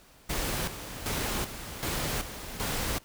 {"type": "noise with tremolo", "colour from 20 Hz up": "pink", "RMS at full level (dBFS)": -31, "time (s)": [0.29, 2.99], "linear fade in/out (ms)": 10, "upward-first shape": "square", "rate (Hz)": 1.3, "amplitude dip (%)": 65, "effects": ["pink hiss -57 dBFS RMS until 3.04 s"]}